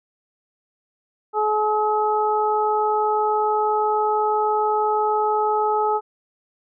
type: harmonic tone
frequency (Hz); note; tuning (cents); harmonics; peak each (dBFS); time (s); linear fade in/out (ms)
426.1; G#4; +44; 1 / 2 / 3; -22 / -20 / -25; 1.33-6.01; 50
effects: none